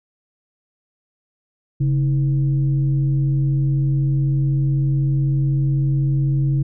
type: tone with frequency modulation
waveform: sine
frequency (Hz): 138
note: C#3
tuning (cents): -7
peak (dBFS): -15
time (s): 1.8-6.63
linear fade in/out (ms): 10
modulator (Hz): 180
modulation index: 0.39
effects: none